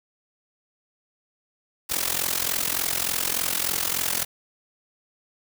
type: noise with amplitude modulation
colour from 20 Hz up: white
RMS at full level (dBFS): -22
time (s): 1.89-4.25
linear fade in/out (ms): 20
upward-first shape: sine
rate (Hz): 43.4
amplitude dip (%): 85
effects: none